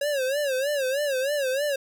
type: tone with vibrato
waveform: square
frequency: 551 Hz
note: C#5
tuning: 11 cents flat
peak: -24 dBFS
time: 0.01-1.76 s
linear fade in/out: 5 ms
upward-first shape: sine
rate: 3.2 Hz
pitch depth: 130 cents each way
effects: none